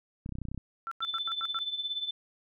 clicks, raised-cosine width 5 ms, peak -25 dBFS, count 11, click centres 0.261 / 0.292 / 0.323 / 0.354 / 0.386 / 0.417 / 0.453 / 0.486 / 0.516 / 0.546 / 0.577 s
sine tone bursts, 1348 Hz, E6, 38 cents sharp, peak -33 dBFS, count 6, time 0.87-1.589 s, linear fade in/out 0 ms, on 44 ms, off 91 ms
sine tone with tremolo, 3520 Hz, A7, in tune, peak -28 dBFS, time 1.02-2.11 s, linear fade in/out 5 ms, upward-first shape triangle, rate 17 Hz, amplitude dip 80%
effects none

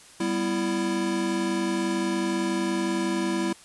square chord, E minor, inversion first, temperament equal with one note detuned, 196 / 246.9 / 332.7 Hz, G3 / B3 / E4, 0 / 0 / +16 cents, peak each -30 / -33 / -27 dBFS, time 0.2-3.53 s, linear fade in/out 5 ms, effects white hiss -50 dBFS RMS until 3.64 s + resampled to 24000 Hz

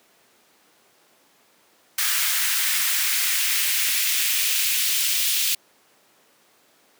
white noise with high-pass filter sweep, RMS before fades -22 dBFS, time 1.98-5.55 s, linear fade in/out 5 ms, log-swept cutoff 1600 to 2900 Hz, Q 1.6, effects pink hiss -58 dBFS RMS until 6.99 s + high-pass 300 Hz 12 dB/octave

